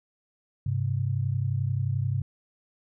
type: tone pair together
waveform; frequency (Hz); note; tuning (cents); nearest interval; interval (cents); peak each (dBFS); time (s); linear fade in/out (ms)
sine; 101.09 / 132.5; G#2 / C3; -46 / +22; perfect fourth; 468; -27; 0.66-2.22; 5
effects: none